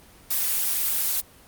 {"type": "noise", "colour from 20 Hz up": "blue", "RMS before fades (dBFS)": -24, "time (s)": [0.3, 1.21], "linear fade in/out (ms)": 10, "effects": ["pink hiss -51 dBFS RMS until 1.47 s", "Opus 24 kbps"]}